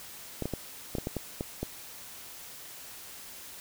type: clicks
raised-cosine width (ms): 2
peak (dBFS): -18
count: 9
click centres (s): 0.423 / 0.456 / 0.537 / 0.952 / 0.984 / 1.071 / 1.167 / 1.409 / 1.63
effects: white hiss -46 dBFS RMS until 3.6 s